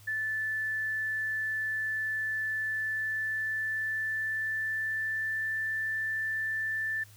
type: tone with pitch glide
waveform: sine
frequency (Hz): 1751 to 1766.2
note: A6 to A6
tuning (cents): -9 to +6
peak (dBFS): -29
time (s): 0.07-7.04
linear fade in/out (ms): 10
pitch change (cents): +15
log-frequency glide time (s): 2.66-5.51
effects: added 103 Hz sine -53 dBFS peak until 7.16 s + white hiss -58 dBFS RMS until 7.16 s